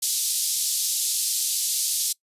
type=band-pass noise; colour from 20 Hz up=white; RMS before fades=-25 dBFS; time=0.02-2.13 s; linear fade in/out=10 ms; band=3900 to 12000 Hz; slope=24 dB/octave; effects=noise-tail reverb RT60 0.1 s tail -23 dB re dry + resampled to 32000 Hz